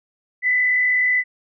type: tone with frequency modulation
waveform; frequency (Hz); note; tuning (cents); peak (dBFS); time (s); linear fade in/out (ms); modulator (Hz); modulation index
sine; 2000; B6; +21; -15; 0.42-1.24; 50; 43.7; 0.62
effects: none